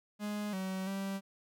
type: tone with pitch steps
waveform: 45% pulse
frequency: 208.3 / 189.1 / 195 Hz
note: G#3 / F#3 / G3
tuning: +5 / +38 / -9 cents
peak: -35 dBFS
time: 0.19-1.21 s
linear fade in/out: 50 ms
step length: 340 ms
effects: none